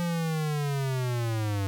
square linear sweep, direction down, 174.61 to 96.5 Hz, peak -27 dBFS, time 0-1.67 s, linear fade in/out 0 ms, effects 11-bit

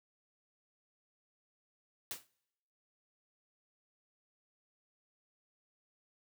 white noise with exponential decay, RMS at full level -37 dBFS, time 2.11-2.27 s, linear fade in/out 1 ms, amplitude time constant 34 ms, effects noise-tail reverb RT60 0.9 s tail -26 dB re dry + high-pass 100 Hz 12 dB/octave

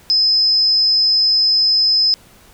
sine tone with amplitude modulation, 5100 Hz, D#8, 42 cents sharp, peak -9 dBFS, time 0.1-2.14 s, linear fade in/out 0 ms, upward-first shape sine, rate 209 Hz, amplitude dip 40%, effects pink hiss -47 dBFS RMS until 2.53 s

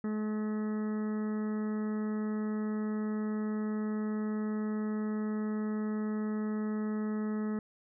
harmonic tone, 213.8 Hz, A3, 49 cents flat, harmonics 1 / 2 / 3 / 4 / 5 / 6 / 7 / 8 / 9, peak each -31 / -40 / -52 / -53 / -55 / -49 / -60 / -55 / -56 dBFS, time 0.04-7.59 s, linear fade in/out 2 ms, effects none

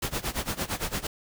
pink noise with tremolo, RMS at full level -28 dBFS, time 0.02-1.07 s, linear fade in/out 5 ms, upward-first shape sine, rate 8.8 Hz, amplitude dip 90%, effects none

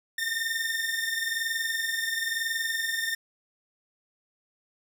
sawtooth tone pair together, 1806 / 1827 Hz, A6 / A#6, +45 / -35 cents, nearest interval unison, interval 20 cents, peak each -26 / -28 dBFS, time 0.18-3.15 s, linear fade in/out 5 ms, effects none

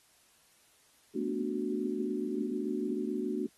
sine chord, B minor seventh, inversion third, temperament equal, 220 / 246.9 / 293.7 / 370 Hz, A3 / B3 / D4 / F#4, 0 / 0 / 0 / 0 cents, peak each -37 / -37 / -36 / -35 dBFS, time 1.15-3.47 s, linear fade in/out 10 ms, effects white hiss -65 dBFS RMS until 3.57 s + AAC 32 kbps

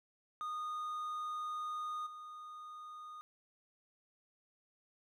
triangle tone with level steps, 1231 Hz, D#6, 19 cents flat, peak -36 / -45 dBFS, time 0.41-3.21 s, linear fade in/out 0 ms, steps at 2.06 s, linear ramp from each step 10 ms, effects none

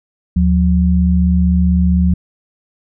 sine tone pair together, 75.68 / 180 Hz, D#2 / F#3, -47 / -47 cents, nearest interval octave + minor third, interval 1500 cents, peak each -12 dBFS, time 0.36-2.14 s, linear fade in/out 5 ms, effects none

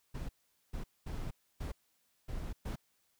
brown noise bursts at uneven times, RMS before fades -39 dBFS, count 6, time 0.14-0.29 / 0.73-0.84 / 1.06-1.31 / 1.6-1.72 / 2.28-2.53 / 2.65-2.76 s, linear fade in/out 10 ms, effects white hiss -75 dBFS RMS until 3.19 s

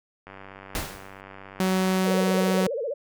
click train, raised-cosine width 0.5 ms, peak -27 dBFS, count 167, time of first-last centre 0.27-1.983 s, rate 96.9 Hz
pink noise with exponential decay, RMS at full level -27 dBFS, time 0.75-1.21 s, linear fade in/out 1 ms, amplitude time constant 100 ms
sawtooth tone, 187.4 Hz, F#3, 22 cents sharp, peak -17 dBFS, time 1.6-2.67 s, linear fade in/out 2 ms
sine tone with vibrato, 510 Hz, C5, 44 cents flat, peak -26 dBFS, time 2.04-2.94 s, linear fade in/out 10 ms, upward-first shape sine, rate 15 Hz, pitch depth 240 cents each way
effects none

